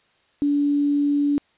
sine tone with quantisation, 287.9 Hz, D4, 34 cents flat, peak -17 dBFS, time 0.42-1.38 s, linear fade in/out 0 ms, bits 7, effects white hiss -62 dBFS RMS until 1.57 s + resampled to 8000 Hz

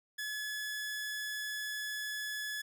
sawtooth tone, 1707 Hz, G#6, 47 cents sharp, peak -33 dBFS, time 0.18-2.62 s, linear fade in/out 10 ms, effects none

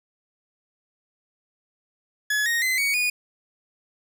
40% pulse tone with pitch steps, 1700 / 1864.6 / 2045 / 2243 / 2460 Hz, G#6 / A#6 / C7 / C#7 / D#7, +40 / 0 / -40 / +20 / -20 cents, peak -20 dBFS, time 2.3-3.1 s, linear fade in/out 5 ms, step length 160 ms, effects none

